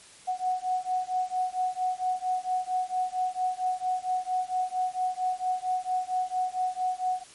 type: beating tone pair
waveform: sine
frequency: 736 / 740.4 Hz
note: F#5 / F#5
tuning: -9 / +1 cents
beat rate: 4.4 Hz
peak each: -29 dBFS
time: 0.27-7.24 s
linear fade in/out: 20 ms
effects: white hiss -51 dBFS RMS until 7.34 s + MP3 48 kbps